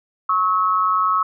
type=tone pair together; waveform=sine; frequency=1100 / 1290 Hz; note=C#6 / E6; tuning=-14 / -38 cents; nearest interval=minor third; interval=276 cents; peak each=-18 dBFS; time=0.29-1.23 s; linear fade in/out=5 ms; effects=none